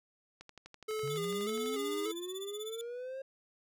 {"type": "click train", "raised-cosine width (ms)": 0.2, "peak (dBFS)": -32, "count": 17, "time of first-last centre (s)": [0.41, 1.743], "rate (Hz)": 12}
{"type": "tone with vibrato", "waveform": "square", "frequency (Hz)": 420, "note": "G#4", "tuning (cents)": 19, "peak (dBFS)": -35, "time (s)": [0.88, 2.12], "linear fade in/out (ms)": 10, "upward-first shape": "square", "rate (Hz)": 1.7, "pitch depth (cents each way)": 52}
{"type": "linear sweep", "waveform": "triangle", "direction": "up", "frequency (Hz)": [132, 540], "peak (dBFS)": -37, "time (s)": [1.03, 3.22], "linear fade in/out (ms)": 5}
{"type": "tone with tremolo", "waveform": "sawtooth", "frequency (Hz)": 3489, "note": "A7", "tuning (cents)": -15, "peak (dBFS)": -38, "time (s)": [1.1, 2.81], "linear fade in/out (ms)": 0, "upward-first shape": "sine", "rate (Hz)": 16, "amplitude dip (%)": 95}
{"effects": []}